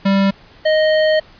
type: tone pair in turn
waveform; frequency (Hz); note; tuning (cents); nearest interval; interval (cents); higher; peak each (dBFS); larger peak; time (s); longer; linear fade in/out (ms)
square; 196 / 622.3; G3 / D#5; 0 / 0; octave + minor sixth; 2000; second; -12; neither; 0.05-0.31 / 0.65-1.2; second; 10
effects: pink hiss -45 dBFS RMS until 1.39 s + resampled to 11025 Hz